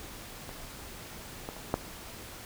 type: clicks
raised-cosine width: 1 ms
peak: -27 / -22 / -30 / -12 dBFS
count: 4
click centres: 0.492 / 1.489 / 1.566 / 1.741 s
effects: pink hiss -45 dBFS RMS until 2.45 s